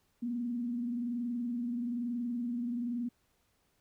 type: tone with frequency modulation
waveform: sine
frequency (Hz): 240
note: B3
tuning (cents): -49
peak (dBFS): -32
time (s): 0.22-3.09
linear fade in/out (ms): 10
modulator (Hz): 21.1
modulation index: 0.43
effects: pink hiss -74 dBFS RMS until 3.8 s